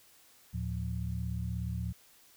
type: tone cluster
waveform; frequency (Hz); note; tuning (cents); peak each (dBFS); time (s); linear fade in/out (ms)
sine; 76.3 / 113 / 175.5; D#2 / A2 / F3; -33 / +47 / +9; -36 / -36 / -39; 0.53-1.93; 20
effects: white hiss -61 dBFS RMS until 2.36 s